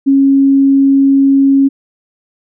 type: tone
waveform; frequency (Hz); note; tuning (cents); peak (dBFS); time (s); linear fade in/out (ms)
sine; 273.9; C#4; -21; -5; 0.06-1.69; 20
effects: none